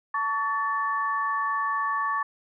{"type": "tone cluster", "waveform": "sine", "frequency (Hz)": [886, 1131, 1761], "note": ["A5", "C#6", "A6"], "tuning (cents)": [12, 34, 1], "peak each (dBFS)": [-34, -25, -31], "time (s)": [0.14, 2.23], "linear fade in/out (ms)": 5, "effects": []}